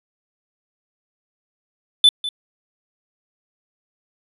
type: tone with echo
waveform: triangle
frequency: 3506 Hz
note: A7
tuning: 7 cents flat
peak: -6 dBFS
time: 2.04-2.09 s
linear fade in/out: 2 ms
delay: 200 ms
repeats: 1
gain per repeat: -15 dB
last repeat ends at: 2.29 s
effects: resampled to 32000 Hz